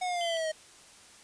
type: exponential sweep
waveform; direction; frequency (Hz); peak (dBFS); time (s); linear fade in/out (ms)
square; down; 740 to 622.3; -30; 0.01-0.52; 10
type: tone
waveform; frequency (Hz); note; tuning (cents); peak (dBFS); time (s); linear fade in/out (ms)
sine; 3100; G7; -20; -35; 0.21-0.37; 0
effects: white hiss -54 dBFS RMS until 1.23 s + resampled to 22050 Hz